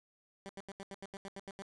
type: tone bursts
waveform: 15% pulse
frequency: 196 Hz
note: G3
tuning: in tune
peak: -37 dBFS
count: 11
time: 0.46-1.621 s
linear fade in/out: 0 ms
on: 31 ms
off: 82 ms
effects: resampled to 22050 Hz + 11-bit